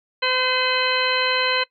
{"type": "harmonic tone", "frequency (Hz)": 511, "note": "C5", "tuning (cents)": -41, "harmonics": [1, 2, 3, 4, 5, 6, 8], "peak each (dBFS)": [-26, -26, -26, -26, -26, -26, -26], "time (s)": [0.22, 1.64], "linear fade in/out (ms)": 10, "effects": ["noise-tail reverb RT60 0.1 s tail -21 dB re dry"]}